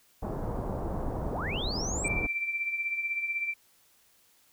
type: low-pass noise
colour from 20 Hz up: pink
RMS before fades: -33 dBFS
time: 0.22-2.27 s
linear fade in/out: 10 ms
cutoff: 960 Hz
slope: 24 dB/octave
type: linear sweep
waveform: sine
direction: up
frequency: 193.1 to 8260 Hz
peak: -33 dBFS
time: 1.31-2.08 s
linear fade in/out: 0 ms
type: tone with tremolo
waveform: sine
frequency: 2346 Hz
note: D7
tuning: 2 cents flat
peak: -26 dBFS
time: 2.04-3.54 s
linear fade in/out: 10 ms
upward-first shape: triangle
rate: 16 Hz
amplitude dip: 65%
effects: white hiss -64 dBFS RMS until 4.52 s